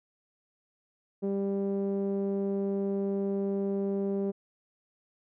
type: tone with low-pass filter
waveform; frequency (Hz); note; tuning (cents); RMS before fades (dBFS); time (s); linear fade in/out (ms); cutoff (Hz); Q
sawtooth; 197.5; G3; +13; -30; 1.22-4.32; 20; 450; 2.5
effects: none